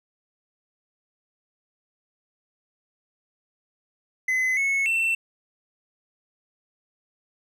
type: tone with pitch steps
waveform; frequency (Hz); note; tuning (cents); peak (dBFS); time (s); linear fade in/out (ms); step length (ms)
triangle; 2033 / 2196 / 2688; B6 / C#7 / E7; +50 / -17 / +33; -19; 4.28-5.15; 5; 290
effects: none